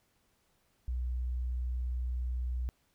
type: tone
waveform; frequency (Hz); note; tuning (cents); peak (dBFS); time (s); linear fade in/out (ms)
sine; 61.74; B1; 0; -31; 0.88-2.69; 0
effects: pink hiss -73 dBFS RMS until 2.94 s